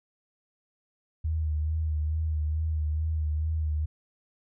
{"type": "tone with vibrato", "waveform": "sine", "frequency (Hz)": 77.78, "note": "D#2", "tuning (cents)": 0, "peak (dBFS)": -25, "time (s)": [1.24, 3.86], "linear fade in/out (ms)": 10, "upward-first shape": "sine", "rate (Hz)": 2.3, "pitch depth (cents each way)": 41, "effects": []}